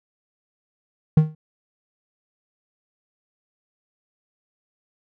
triangle tone with exponential decay, 155.56 Hz, D#3, in tune, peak -5 dBFS, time 1.17-1.35 s, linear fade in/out 5 ms, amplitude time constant 39 ms, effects none

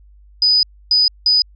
sine tone bursts at uneven times, 4978 Hz, D#8, in tune, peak -10 dBFS, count 3, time 0.42-0.63 / 0.91-1.08 / 1.26-1.42 s, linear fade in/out 2 ms, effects added 50 Hz sine -43 dBFS peak until 1.55 s

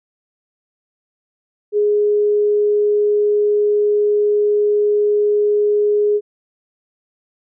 sine tone, 416 Hz, G#4, 3 cents sharp, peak -12 dBFS, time 1.72-6.21 s, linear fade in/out 50 ms, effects none

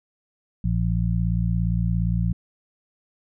harmonic tone, 57.3 Hz, A#1, 29 cents flat, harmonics 1 / 2 / 3, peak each -24 / -24 / -24 dBFS, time 0.64-2.33 s, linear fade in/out 5 ms, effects none

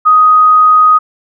sine tone, 1250 Hz, D#6, 8 cents sharp, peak -3 dBFS, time 0.05-0.99 s, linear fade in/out 20 ms, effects none

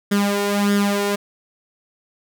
sawtooth tone with flanger, 202.6 Hz, G#3, 43 cents flat, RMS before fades -19 dBFS, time 0.11-1.16 s, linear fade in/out 10 ms, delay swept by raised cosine 0.58 to 2.18 ms, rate 1.6 Hz, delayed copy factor +0.7, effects none

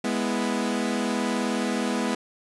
sawtooth chord, E major, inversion first, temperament equal, 207.7 / 246.9 / 329.6 Hz, G#3 / B3 / E4, 0 / 0 / 0 cents, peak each -24 / -23 / -28 dBFS, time 0.04-2.15 s, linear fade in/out 5 ms, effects resampled to 24000 Hz

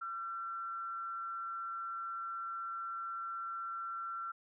sine tone with frequency modulation, 1358 Hz, F6, 49 cents flat, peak -38 dBFS, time 0.01-4.32 s, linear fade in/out 10 ms, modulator 169 Hz, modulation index 0.34, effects none

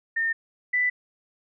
sine tone pair in turn, 1819 / 1986.7 Hz, A#6 / B6, -43 / +10 cents, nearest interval major second, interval 153 cents, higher second, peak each -22 / -20 dBFS, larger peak second, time 0.16-0.33 / 0.73-0.9 s, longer neither, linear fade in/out 10 ms, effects none

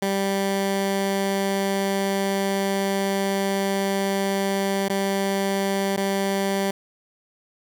15% pulse tone with dropouts, 196 Hz, G3, in tune, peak -15 dBFS, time 0.02-6.71 s, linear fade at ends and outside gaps 5 ms, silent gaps 4.884-4.897 / 5.965-5.974 s, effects none

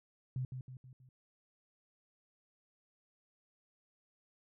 sine tone with echo, 128.6 Hz, C3, 30 cents flat, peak -34 dBFS, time 0.36-0.45 s, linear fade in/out 2 ms, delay 160 ms, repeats 4, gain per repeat -6 dB, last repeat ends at 1.09 s, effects none

